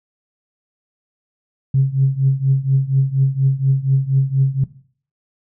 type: tone with tremolo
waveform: sine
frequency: 135.1 Hz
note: C#3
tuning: 44 cents flat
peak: -8 dBFS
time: 1.74-4.64 s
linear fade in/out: 5 ms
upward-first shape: triangle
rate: 4.2 Hz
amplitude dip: 90%
effects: noise-tail reverb RT60 0.5 s tail -17 dB re dry + tanh soft clip ceiling -5 dBFS